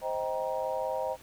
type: chord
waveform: sine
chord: C minor seventh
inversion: none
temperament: just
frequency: 523.3 / 627.9 / 784.9 / 941.9 Hz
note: C5 / Eb5 / G5 / Bb5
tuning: 0 / +16 / +2 / +18 cents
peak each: -33 / -34 / -37 / -36 dBFS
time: 0.01-1.17 s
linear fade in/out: 50 ms
effects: pink hiss -54 dBFS RMS until 1.22 s